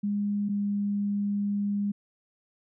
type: tone pair in turn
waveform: sine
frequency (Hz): 204.4 / 203.1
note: G#3 / G#3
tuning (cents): -27 / -38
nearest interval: unison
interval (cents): 11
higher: first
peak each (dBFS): -25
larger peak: neither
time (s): 0.03-0.49 / 0.49-1.92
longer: second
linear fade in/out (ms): 10
effects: none